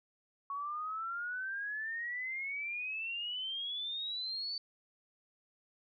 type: exponential sweep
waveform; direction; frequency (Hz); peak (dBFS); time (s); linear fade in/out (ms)
sine; up; 1108.7 to 4561; -36; 0.5-4.58; 2
effects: none